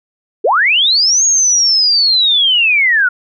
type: linear two-way sweep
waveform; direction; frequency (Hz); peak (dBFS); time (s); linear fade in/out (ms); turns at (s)
sine; up then down; 349.2 to 6660 to 1401; -8; 0.44-3.09; 10; 1.25
effects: none